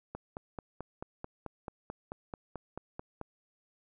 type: click train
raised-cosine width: 1 ms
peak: -25 dBFS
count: 15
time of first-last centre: 0.15-3.213 s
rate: 4.57 Hz
effects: none